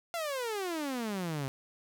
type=exponential sweep; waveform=sawtooth; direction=down; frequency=698.5 to 130.4 Hz; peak=-29 dBFS; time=0.14-1.48 s; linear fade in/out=0 ms; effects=none